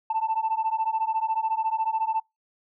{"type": "beating tone pair", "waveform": "sine", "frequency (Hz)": [880, 894], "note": ["A5", "A5"], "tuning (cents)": [0, 27], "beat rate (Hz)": 14, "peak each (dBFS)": -25, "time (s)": [0.1, 2.2], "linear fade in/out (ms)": 5, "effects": ["noise-tail reverb RT60 0.2 s tail -25 dB re dry", "tanh soft clip ceiling -18 dBFS"]}